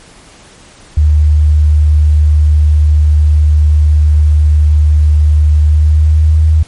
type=tone with pitch glide; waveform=sine; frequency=75.5 to 78.3 Hz; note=D2 to D#2; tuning=+48 to +11 cents; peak=-4 dBFS; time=0.97-6.63 s; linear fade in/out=5 ms; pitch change=+63 cents; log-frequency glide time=5.59-6.47 s; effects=pink hiss -39 dBFS RMS until 6.67 s + MP3 48 kbps